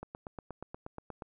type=click train; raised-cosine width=1 ms; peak=-27 dBFS; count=11; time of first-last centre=0.03-1.222 s; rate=8.39 Hz; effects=none